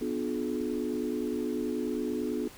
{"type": "chord", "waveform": "sine", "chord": "B diminished seventh", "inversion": "none", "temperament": "just", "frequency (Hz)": [246.9, 296.3, 355.6, 426.7], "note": ["B3", "D4", "F4", "Ab4"], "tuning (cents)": [0, 15, 31, 47], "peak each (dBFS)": [-33, -34, -35, -35], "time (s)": [0.01, 2.48], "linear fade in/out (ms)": 5, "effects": ["tanh soft clip ceiling -18 dBFS", "pink hiss -50 dBFS RMS until 2.57 s"]}